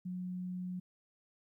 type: tone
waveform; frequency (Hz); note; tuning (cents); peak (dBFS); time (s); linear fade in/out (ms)
sine; 181.6; F#3; -32; -37; 0.05-0.8; 10
effects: 13-bit